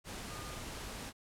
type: tone in noise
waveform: sine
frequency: 1215 Hz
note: D#6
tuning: 42 cents flat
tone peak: -50 dBFS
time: 0.28-0.63 s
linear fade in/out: 50 ms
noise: pink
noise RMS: -44 dBFS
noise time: 0.04-1.13 s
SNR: -9 dB
effects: low-pass 11000 Hz 12 dB/octave